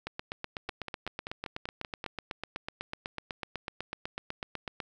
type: two click trains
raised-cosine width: 0.3 ms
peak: -19 / -21 dBFS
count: 39 / 8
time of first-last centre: 0.07-4.802 / 0.69-2.041 s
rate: 8.03 / 5.18 Hz
effects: none